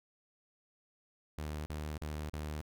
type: tone bursts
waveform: sawtooth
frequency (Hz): 75.8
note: D#2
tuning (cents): -45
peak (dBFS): -34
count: 4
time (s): 1.38-2.614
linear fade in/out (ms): 0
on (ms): 280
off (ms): 38
effects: none